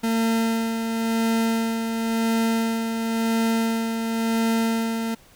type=tone with tremolo; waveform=40% pulse; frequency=226.7 Hz; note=A#3; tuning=48 cents flat; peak=-18 dBFS; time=0.03-5.15 s; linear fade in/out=10 ms; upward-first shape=sine; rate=0.95 Hz; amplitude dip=45%; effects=pink hiss -53 dBFS RMS until 5.35 s